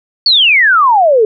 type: exponential sweep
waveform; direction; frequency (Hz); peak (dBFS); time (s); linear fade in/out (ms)
sine; down; 4562 to 415.3; -5; 0.26-1.25; 2
effects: none